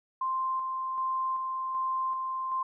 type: tone with tremolo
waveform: sine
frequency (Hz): 1046.5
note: C6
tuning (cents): 0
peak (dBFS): -27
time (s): 0.21-2.63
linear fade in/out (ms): 5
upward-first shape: square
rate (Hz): 1.3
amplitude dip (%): 30
effects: none